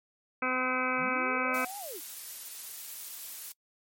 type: harmonic tone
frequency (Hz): 255.6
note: C4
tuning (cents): -40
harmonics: 1 / 2 / 3 / 4 / 5 / 6 / 8 / 9 / 10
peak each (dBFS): -36 / -36 / -40 / -37 / -33 / -35 / -39 / -35 / -38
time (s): 0.42-1.65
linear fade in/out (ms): 5
type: linear two-way sweep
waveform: sine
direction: up then down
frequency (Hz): 121.8 to 830.6 to 268.9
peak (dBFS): -40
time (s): 0.97-2.01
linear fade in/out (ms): 50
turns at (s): 1.78
type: noise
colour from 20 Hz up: blue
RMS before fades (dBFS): -41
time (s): 1.54-3.52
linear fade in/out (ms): 2
effects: noise-tail reverb RT60 0.1 s tail -26 dB re dry + MP3 64 kbps